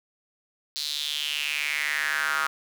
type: tone with high-pass filter sweep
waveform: square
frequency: 73.9 Hz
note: D2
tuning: 11 cents sharp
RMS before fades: -28 dBFS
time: 0.76-2.47 s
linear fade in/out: 0 ms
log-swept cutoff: 4300 to 1300 Hz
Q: 5.1
effects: none